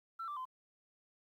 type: tone with pitch steps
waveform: sine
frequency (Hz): 1341 / 1174.2 / 1028.1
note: E6 / D6 / C6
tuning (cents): +29 / -1 / -31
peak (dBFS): -38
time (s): 0.19-0.454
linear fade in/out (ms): 10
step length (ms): 88
effects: tanh soft clip ceiling -36 dBFS + 12-bit